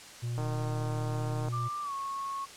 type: tone with vibrato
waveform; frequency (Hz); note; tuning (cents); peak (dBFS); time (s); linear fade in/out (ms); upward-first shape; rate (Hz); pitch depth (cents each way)
triangle; 118.6; A#2; +30; -29; 0.22-1.69; 20; sine; 1; 17
type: click train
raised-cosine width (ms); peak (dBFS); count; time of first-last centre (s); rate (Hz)
1; -25; 170; 0.38-1.485; 153
type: tone with pitch glide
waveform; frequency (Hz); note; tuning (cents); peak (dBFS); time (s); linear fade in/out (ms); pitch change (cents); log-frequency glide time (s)
sine; 1184 to 1098.3; D6 to C#6; +14 to -16; -33; 1.52-2.46; 20; -130; 1.82-1.93
effects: white hiss -48 dBFS RMS until 2.56 s + low-pass 8000 Hz 12 dB/octave